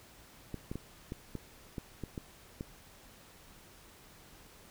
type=clicks; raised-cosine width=3 ms; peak=-25 dBFS; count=9; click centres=0.543 / 0.715 / 0.756 / 1.121 / 1.353 / 1.782 / 2.037 / 2.178 / 2.609 s; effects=pink hiss -57 dBFS RMS until 4.7 s